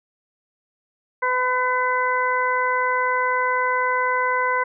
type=harmonic tone; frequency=504 Hz; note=B4; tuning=35 cents sharp; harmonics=1 / 2 / 3 / 4; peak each=-26 / -21 / -25 / -26 dBFS; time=1.22-4.64 s; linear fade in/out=10 ms; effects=none